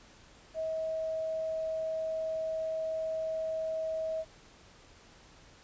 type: tone with quantisation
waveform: sine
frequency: 640 Hz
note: D#5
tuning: 49 cents sharp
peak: -31 dBFS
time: 0.54-4.25 s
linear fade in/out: 50 ms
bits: 10
effects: pink hiss -57 dBFS RMS until 5.63 s + resampled to 16000 Hz